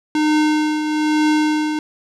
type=tone with tremolo; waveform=square; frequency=305.3 Hz; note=D#4; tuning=33 cents flat; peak=-13 dBFS; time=0.15-1.79 s; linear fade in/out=2 ms; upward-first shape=triangle; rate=1.1 Hz; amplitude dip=55%; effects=low-pass 6000 Hz 12 dB/octave + 9-bit